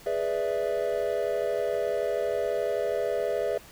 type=chord; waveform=triangle; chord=E dominant seventh; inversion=first; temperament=equal; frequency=415.3 / 493.9 / 587.3 / 659.3 Hz; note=G#4 / B4 / D5 / E5; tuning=0 / 0 / 0 / 0 cents; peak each=-29 dBFS; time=0.06-3.58 s; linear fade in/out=5 ms; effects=pink hiss -50 dBFS RMS until 3.71 s